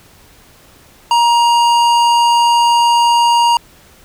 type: tone with hard clipping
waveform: sine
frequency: 943 Hz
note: A#5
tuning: 20 cents sharp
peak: -10 dBFS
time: 1.11-3.57 s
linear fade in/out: 2 ms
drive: 14 dB
effects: pink hiss -45 dBFS RMS until 4.04 s